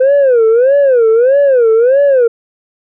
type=tone with vibrato; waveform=sine; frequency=503 Hz; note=B4; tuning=32 cents sharp; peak=-3 dBFS; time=0-2.28 s; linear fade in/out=10 ms; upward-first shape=sine; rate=1.6 Hz; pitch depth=220 cents each way; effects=tanh soft clip ceiling -4 dBFS